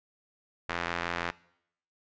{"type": "tone with band-pass filter", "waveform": "sawtooth", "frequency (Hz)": 86, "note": "F2", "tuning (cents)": -26, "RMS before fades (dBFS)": -34, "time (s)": [0.69, 1.31], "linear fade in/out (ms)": 5, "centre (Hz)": 1700, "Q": 1.1, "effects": ["noise-tail reverb RT60 0.7 s tail -20 dB re dry", "resampled to 16000 Hz"]}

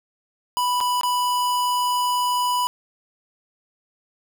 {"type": "tone with dropouts", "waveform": "square", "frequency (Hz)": 987.8, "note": "B5", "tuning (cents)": 0, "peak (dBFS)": -20, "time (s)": [0.57, 2.67], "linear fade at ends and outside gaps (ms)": 0, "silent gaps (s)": [[0.804, 0.81], [1.011, 1.033]], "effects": []}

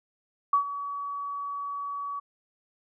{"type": "tone with ADSR envelope", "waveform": "sine", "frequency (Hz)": 1135, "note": "C#6", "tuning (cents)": 41, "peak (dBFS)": -17, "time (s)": [0.53, 2.2], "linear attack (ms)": 4, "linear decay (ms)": 100, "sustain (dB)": -14, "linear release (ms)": 12, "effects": []}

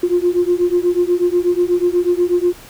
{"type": "beating tone pair", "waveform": "sine", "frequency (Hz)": [349.2, 357.4], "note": ["F4", "F4"], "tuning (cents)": [0, 40], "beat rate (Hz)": 8.2, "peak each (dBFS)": -15, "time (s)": [0.03, 2.53], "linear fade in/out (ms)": 5, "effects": ["tanh soft clip ceiling -5 dBFS", "pink hiss -40 dBFS RMS until 2.69 s"]}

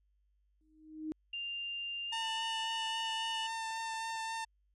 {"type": "tone with exponential growth", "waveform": "sine", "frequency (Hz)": 311.6, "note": "D#4", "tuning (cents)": 3, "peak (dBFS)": -33, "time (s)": [0.61, 1.12], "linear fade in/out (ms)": 0, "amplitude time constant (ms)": 110}
{"type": "tone with pitch glide", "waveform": "sine", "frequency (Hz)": [2794, 2923], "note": ["F7", "F#7"], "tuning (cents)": [0, -22], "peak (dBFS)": -37, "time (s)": [1.33, 3.47], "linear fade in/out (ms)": 5, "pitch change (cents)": 78, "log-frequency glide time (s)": [2.06, 2.26]}
{"type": "tone with vibrato", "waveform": "sawtooth", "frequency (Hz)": 899, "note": "A5", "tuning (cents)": 37, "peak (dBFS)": -33, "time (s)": [2.12, 4.45], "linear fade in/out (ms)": 10, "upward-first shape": "sine", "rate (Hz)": 3.7, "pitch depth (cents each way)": 12}
{"effects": ["added 50 Hz sine -70 dBFS peak until 4.74 s", "resampled to 22050 Hz"]}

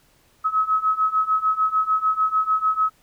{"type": "beating tone pair", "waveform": "sine", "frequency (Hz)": [1279, 1285.7], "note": ["D#6", "E6"], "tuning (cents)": [47, -44], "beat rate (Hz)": 6.7, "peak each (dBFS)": [-22, -20], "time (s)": [0.44, 2.9], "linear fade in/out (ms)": 20, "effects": ["pink hiss -59 dBFS RMS until 3.02 s"]}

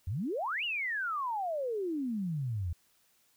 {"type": "exponential two-way sweep", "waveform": "sine", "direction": "up then down", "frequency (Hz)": [80, 2960, 80], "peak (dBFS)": -31, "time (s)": [0.07, 2.73], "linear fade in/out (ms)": 5, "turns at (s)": 0.64, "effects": ["white hiss -69 dBFS RMS until 3.36 s"]}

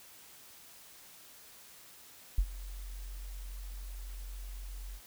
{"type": "tone with ADSR envelope", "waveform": "sine", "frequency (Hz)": 45.37, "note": "F#1", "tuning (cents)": -33, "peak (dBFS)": -21, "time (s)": [2.38, 5.01], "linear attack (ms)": 6, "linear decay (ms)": 62, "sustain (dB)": -19, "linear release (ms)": 73, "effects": ["white hiss -55 dBFS RMS until 5.06 s"]}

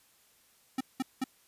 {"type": "tone bursts", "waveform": "square", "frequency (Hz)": 261.6, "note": "C4", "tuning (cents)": 0, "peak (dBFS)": -29, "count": 3, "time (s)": [0.78, 1.241], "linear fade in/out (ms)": 5, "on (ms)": 27, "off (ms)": 190, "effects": ["white hiss -65 dBFS RMS until 1.47 s", "resampled to 32000 Hz"]}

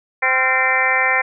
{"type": "harmonic tone with a mistuned harmonic", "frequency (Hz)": 259.3, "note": "C4", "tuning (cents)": -15, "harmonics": [2, 3, 4, 5, 6, 7, 8, 9], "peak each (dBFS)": [-26, -23, -24, -25, -29, -19, -19, -22], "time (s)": [0.22, 1.22], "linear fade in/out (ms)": 10, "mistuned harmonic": 5, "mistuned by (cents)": 92, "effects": []}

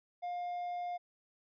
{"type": "tone", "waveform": "triangle", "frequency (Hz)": 708, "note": "F5", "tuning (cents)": 23, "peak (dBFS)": -34, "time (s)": [0.22, 0.98], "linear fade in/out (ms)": 20, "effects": ["resampled to 11025 Hz"]}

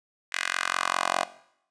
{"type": "tone with high-pass filter sweep", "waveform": "10% pulse", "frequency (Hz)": 45, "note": "F#1", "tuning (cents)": -47, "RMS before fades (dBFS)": -28, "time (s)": [0.32, 1.24], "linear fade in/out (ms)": 10, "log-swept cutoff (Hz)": [1900, 770], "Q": 2.2, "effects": ["noise-tail reverb RT60 0.7 s tail -17 dB re dry", "resampled to 22050 Hz"]}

